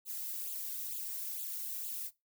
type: noise with flanger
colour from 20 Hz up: violet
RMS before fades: -40 dBFS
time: 0.05-2.11 s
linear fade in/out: 50 ms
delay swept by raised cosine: 0.26 to 1.96 ms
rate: 2.2 Hz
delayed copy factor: +0.85
effects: noise-tail reverb RT60 0.2 s tail -19 dB re dry